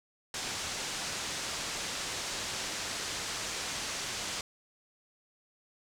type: low-pass noise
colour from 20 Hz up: white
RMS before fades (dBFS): -37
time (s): 0.34-4.41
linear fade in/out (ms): 2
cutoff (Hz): 7400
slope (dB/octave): 24
effects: none